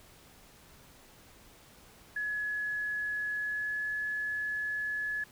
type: tone with pitch glide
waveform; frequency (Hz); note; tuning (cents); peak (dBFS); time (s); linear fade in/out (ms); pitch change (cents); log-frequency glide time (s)
sine; 1694 to 1704.8; G#6 to G#6; +34 to +45; -31; 2.16-5.24; 5; +11; 3.36-3.87
effects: pink hiss -57 dBFS RMS until 5.31 s